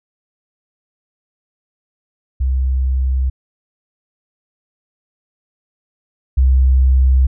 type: tone pair in turn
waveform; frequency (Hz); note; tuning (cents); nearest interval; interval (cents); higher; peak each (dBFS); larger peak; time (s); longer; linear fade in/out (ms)
sine; 65.1 / 65.1; C2 / C2; -8 / -8; unison; 0; neither; -13 / -8; second; 2.4-3.3 / 6.37-7.27; neither; 10
effects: none